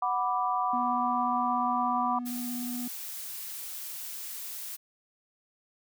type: chord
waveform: sine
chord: B minor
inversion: second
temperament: equal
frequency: 740 / 987.8 / 1174.7 Hz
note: F#5 / B5 / D6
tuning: 0 / 0 / 0 cents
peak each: -30 dBFS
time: 0.02-2.19 s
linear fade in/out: 5 ms
type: tone with vibrato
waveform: triangle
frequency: 244.5 Hz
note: B3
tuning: 17 cents flat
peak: -31 dBFS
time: 0.73-2.88 s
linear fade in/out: 5 ms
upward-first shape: sine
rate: 17 Hz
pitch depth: 10 cents each way
type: noise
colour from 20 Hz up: blue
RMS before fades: -39 dBFS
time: 2.25-4.77 s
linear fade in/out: 20 ms
effects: none